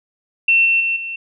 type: tone with level steps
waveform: sine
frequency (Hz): 2700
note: E7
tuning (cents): +41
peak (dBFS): -10 / -12 / -16 / -24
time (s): 0.48-1.16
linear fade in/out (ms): 5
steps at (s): 0.65 / 0.8 / 0.96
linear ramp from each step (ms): 5
effects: none